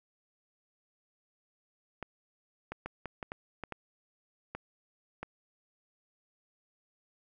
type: clicks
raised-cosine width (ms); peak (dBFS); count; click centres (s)
0.5; -23; 10; 2.027 / 2.72 / 2.86 / 3.057 / 3.228 / 3.319 / 3.637 / 3.723 / 4.55 / 5.23
effects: none